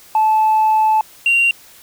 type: tone pair in turn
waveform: sine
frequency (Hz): 870 / 2762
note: A5 / F7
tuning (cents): -20 / -20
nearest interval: octave + minor sixth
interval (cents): 2000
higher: second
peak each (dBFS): -9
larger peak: neither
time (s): 0.15-1.01 / 1.26-1.51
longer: first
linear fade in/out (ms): 2
effects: tanh soft clip ceiling -8 dBFS + white hiss -44 dBFS RMS until 1.82 s